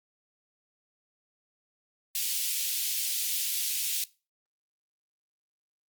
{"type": "high-pass noise", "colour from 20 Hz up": "white", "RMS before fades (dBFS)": -30, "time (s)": [2.15, 4.04], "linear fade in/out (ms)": 2, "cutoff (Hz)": 2600, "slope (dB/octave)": 24, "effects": ["noise-tail reverb RT60 0.3 s tail -21 dB re dry", "Opus 32 kbps"]}